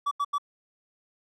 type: tone bursts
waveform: triangle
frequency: 1147 Hz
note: D6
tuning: 41 cents flat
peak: -22 dBFS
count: 3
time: 0.06-0.383 s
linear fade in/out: 10 ms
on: 53 ms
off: 82 ms
effects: none